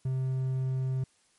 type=tone; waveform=triangle; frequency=130.81 Hz; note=C3; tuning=in tune; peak=-25 dBFS; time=0.05-1.04 s; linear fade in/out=5 ms; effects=white hiss -67 dBFS RMS until 1.38 s + MP3 48 kbps